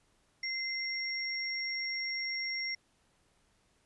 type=tone pair together; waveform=sine; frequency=2076 / 5542 Hz; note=C7 / F8; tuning=-14 / -14 cents; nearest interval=octave + perfect fourth; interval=1700 cents; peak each=-35 / -37 dBFS; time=0.43-2.75 s; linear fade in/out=5 ms; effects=pink hiss -71 dBFS RMS until 3.85 s + resampled to 24000 Hz